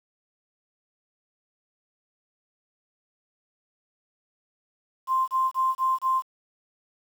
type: tone bursts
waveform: sine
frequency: 1046.5 Hz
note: C6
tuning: in tune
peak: -20 dBFS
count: 5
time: 5.07-6.224 s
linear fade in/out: 50 ms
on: 210 ms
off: 26 ms
effects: 8-bit